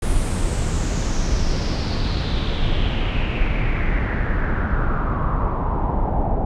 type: noise with low-pass filter sweep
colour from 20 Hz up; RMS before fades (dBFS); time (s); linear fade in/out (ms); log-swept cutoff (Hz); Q
brown; -20; 0.02-6.45; 5; 10000 to 740; 4.3
effects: none

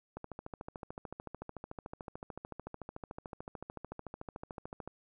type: click train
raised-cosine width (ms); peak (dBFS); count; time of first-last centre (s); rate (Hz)
1; -28; 65; 0.17-4.876; 13.6
effects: none

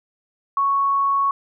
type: tone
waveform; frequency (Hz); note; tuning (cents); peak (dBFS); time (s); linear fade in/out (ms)
sine; 1108.7; C#6; 0; -16; 0.57-1.31; 2
effects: none

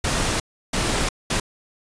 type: noise bursts at uneven times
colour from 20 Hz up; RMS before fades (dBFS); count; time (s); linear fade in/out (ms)
pink; -22; 3; 0.04-0.4 / 0.73-1.09 / 1.3-1.4; 5
effects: resampled to 22050 Hz

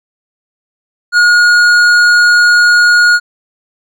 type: tone with hard clipping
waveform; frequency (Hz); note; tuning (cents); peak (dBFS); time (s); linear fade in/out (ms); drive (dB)
sine; 1438; F#6; -50; -6; 1.12-3.2; 50; 9
effects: none

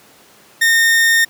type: tone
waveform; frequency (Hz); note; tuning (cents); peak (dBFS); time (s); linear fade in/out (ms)
40% pulse; 1832; A#6; -31; -9; 0.61-1.25; 10
effects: pink hiss -46 dBFS RMS until 1.29 s + high-pass 200 Hz 12 dB/octave

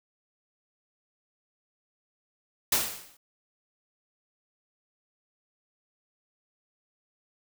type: noise with exponential decay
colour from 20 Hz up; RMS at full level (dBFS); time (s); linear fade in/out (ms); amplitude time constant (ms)
white; -21; 2.72-3.17; 5; 97
effects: none

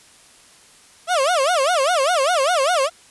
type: tone with vibrato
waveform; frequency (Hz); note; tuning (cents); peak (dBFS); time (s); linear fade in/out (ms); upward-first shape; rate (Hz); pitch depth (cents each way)
30% pulse; 622.3; D#5; 0; -13; 1.07-2.9; 50; sine; 5; 290
effects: white hiss -49 dBFS RMS until 3.1 s + resampled to 24000 Hz

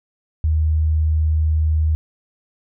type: tone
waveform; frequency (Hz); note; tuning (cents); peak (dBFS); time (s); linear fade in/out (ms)
sine; 78.1; D#2; +7; -14; 0.44-1.95; 0
effects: none

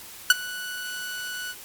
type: tone with ADSR envelope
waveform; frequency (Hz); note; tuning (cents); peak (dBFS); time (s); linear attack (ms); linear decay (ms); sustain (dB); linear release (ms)
sawtooth; 1480; F#6; 0; -6; 0.3-1.55; 3; 26; -22; 50
effects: white hiss -43 dBFS RMS until 1.64 s + Opus 48 kbps

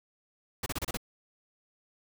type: noise bursts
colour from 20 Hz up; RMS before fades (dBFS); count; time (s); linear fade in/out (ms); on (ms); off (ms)
pink; -33; 6; 0.63-0.972; 5; 32; 30
effects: none

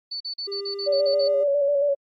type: tone bursts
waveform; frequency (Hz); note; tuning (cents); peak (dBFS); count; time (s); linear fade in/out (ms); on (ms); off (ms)
sine; 4490; C#8; +21; -28; 9; 0.11-1.285; 10; 95; 40
type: tone with pitch glide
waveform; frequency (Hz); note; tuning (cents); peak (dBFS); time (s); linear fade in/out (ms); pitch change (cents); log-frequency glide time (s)
triangle; 399.2 to 407.4; G4 to G#4; +32 to -33; -28; 0.47-1.44; 10; +35; 0.96-1.19
type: tone with vibrato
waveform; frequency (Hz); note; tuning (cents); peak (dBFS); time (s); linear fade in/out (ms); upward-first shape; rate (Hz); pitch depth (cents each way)
sine; 569; C#5; +45; -18; 0.86-1.95; 20; square; 7.3; 31
effects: AAC 48 kbps

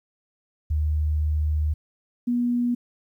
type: tone pair in turn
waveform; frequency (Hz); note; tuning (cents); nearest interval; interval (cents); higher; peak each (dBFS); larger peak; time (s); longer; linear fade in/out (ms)
sine; 76.2 / 241.9; D#2 / B3; -36 / -36; octave + minor sixth; 2000; second; -20; neither; 0.7-1.74 / 2.27-2.75; first; 10
effects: 10-bit

